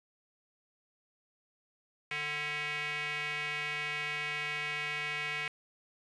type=tone with band-pass filter; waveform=square; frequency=148.8 Hz; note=D3; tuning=23 cents sharp; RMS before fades=-36 dBFS; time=2.11-5.48 s; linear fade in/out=2 ms; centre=2300 Hz; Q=4.1; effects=resampled to 24000 Hz + 10-bit